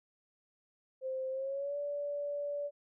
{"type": "tone with pitch glide", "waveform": "sine", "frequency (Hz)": [523.3, 577.3], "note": ["C5", "D5"], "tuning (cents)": [0, -30], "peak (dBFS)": -34, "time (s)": [1.01, 2.71], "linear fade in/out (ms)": 50, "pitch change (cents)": 170, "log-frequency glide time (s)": [1.3, 1.77], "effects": []}